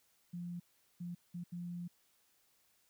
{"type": "tone bursts at uneven times", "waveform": "sine", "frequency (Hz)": 174.61, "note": "F3", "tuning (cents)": 0, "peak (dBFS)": -40, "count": 4, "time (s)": [[0.33, 0.6], [1, 1.15], [1.34, 1.44], [1.52, 1.88]], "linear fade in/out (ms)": 10, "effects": ["white hiss -73 dBFS RMS until 2.89 s"]}